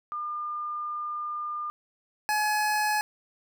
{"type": "tone pair in turn", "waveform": ["sine", "25% pulse"], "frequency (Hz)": [1205, 846.9], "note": ["D6", "G#5"], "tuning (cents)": [44, 34], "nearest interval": "tritone", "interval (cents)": 610, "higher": "first", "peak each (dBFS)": [-30, -20], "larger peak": "second", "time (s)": [[0.12, 1.7], [2.29, 3.01]], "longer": "first", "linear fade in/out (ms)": 0, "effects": []}